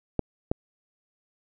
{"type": "clicks", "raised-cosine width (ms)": 2, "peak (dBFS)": -10, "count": 2, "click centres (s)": [0.193, 0.515], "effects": []}